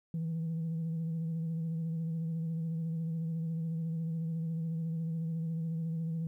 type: tone with vibrato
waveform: sine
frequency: 163.3 Hz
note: E3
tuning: 16 cents flat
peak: -30 dBFS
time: 0.14-6.27 s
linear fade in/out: 2 ms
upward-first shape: sine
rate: 14 Hz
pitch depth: 34 cents each way
effects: tanh soft clip ceiling -30 dBFS + 12-bit